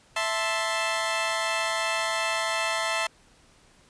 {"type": "chord", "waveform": "15% pulse", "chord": "A minor", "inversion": "second", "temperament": "equal", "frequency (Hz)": [659.3, 880, 1046.5], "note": ["E5", "A5", "C6"], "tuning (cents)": [0, 0, 0], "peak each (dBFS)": [-22, -24, -24], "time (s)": [0.16, 3.07], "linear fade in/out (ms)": 5, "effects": ["pink hiss -58 dBFS RMS until 3.89 s", "resampled to 22050 Hz"]}